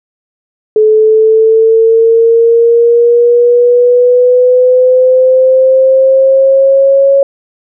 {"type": "linear sweep", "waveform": "sine", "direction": "up", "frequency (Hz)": [430, 553], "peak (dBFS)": -3, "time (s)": [0.76, 7.23], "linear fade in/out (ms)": 2, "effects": []}